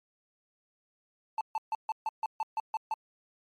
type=tone bursts; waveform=triangle; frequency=880 Hz; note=A5; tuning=in tune; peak=-26 dBFS; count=10; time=1.38-2.94 s; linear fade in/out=2 ms; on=30 ms; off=140 ms; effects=MP3 64 kbps